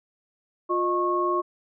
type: tone cluster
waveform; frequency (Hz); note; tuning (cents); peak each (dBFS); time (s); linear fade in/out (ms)
sine; 354 / 615 / 1094; F4 / D#5 / C#6; +23 / -20 / -23; -25 / -31 / -24; 0.69-1.42; 20
effects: none